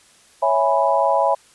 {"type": "chord", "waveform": "sine", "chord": "C# minor seventh", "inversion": "none", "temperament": "equal", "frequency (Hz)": [554.4, 659.3, 830.6, 987.8], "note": ["C#5", "E5", "G#5", "B5"], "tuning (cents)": [0, 0, 0, 0], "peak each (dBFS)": -20, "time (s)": [0.42, 1.35], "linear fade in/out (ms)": 10, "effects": ["white hiss -52 dBFS RMS until 1.54 s", "resampled to 24000 Hz"]}